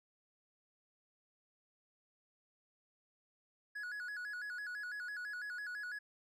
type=tone with vibrato; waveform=triangle; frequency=1568 Hz; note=G6; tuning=in tune; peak=-39 dBFS; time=3.75-5.99 s; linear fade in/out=10 ms; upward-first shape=square; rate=6 Hz; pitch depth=120 cents each way; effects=none